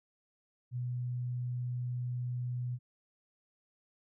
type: tone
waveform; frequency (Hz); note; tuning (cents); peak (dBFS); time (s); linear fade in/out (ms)
sine; 123.47; B2; 0; -33; 0.71-2.79; 50
effects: none

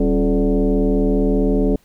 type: tone with frequency modulation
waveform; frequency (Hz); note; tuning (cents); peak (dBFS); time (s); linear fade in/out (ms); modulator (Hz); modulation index
sine; 118.3; A#2; +26; -13; 0-1.76; 5; 156; 2.4
effects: pink hiss -57 dBFS RMS until 1.84 s

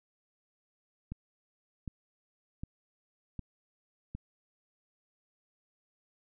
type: click train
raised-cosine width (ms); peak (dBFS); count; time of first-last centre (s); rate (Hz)
5; -26; 5; 1.12-4.15; 1.32
effects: none

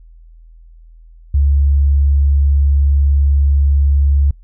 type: tone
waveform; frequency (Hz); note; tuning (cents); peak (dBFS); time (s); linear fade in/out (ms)
sine; 70.4; C#2; +27; -9; 1.34-4.31; 5
effects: noise-tail reverb RT60 0.1 s tail -22 dB re dry + added 41 Hz sine -38 dBFS peak until 4.43 s

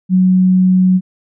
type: tone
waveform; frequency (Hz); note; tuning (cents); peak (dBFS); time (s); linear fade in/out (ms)
sine; 185; F#3; 0; -7; 0.09-1.01; 50
effects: none

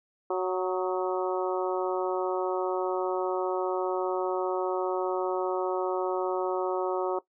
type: harmonic tone with a mistuned harmonic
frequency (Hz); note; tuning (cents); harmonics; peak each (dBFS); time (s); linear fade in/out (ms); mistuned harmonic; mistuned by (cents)
185; F#3; 0; 2 / 3 / 4 / 5 / 6 / 7; -28 / -32 / -34 / -36 / -38 / -39; 0.3-7.19; 5; 7; -35
effects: noise-tail reverb RT60 0.1 s tail -17 dB re dry

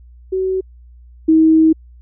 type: tone pair in turn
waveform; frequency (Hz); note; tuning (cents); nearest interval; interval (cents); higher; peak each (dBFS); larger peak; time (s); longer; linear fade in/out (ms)
sine; 376.8 / 318.8; F#4 / D#4; +32 / +42; minor third; 290; first; -15 / -7; second; 0.32-0.61 / 1.28-1.73; second; 10
effects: added 60 Hz sine -39 dBFS peak until 2.01 s

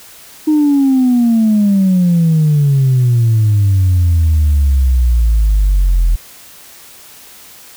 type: exponential sweep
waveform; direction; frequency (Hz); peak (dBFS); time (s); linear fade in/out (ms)
sine; down; 311.3 to 40.84; -6; 0.47-6.16; 10
effects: tanh soft clip ceiling -5 dBFS + white hiss -38 dBFS RMS until 7.76 s

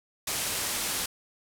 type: low-pass noise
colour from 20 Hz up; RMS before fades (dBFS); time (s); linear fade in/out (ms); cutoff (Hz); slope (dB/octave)
white; -31; 0.27-1.06; 5; 12000; 24
effects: none

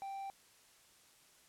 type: tone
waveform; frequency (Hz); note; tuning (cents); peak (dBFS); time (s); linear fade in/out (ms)
triangle; 784; G5; 0; -39; 0.02-0.3; 0
effects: white hiss -65 dBFS RMS until 1.48 s + low-pass 11000 Hz 12 dB/octave

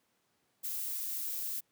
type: noise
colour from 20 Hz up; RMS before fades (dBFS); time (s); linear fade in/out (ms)
violet; -37; 0.63-1.61; 20
effects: pink hiss -75 dBFS RMS until 1.71 s + high-pass 150 Hz 12 dB/octave

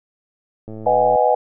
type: click train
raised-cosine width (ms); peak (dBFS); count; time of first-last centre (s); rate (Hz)
2; -21; 53; 0.68-1.157; 109
type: chord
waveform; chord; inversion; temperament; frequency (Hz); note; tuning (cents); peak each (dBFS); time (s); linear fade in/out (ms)
sine; G# minor seventh; first; just; 498.4 / 623 / 747.5 / 830.6; B4 / D#5 / F#5 / G#5; +16 / +2 / +17 / 0; -18; 0.86-1.35; 5
effects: none

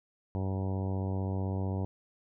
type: harmonic tone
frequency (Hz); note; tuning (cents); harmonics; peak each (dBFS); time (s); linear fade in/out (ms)
95.7; G2; -41; 1 / 2 / 3 / 4 / 5 / 6 / 7 / 8 / 9 / 10; -31 / -37 / -41 / -43 / -45 / -47 / -48 / -49 / -50 / -51; 0.35-1.85; 0
effects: none

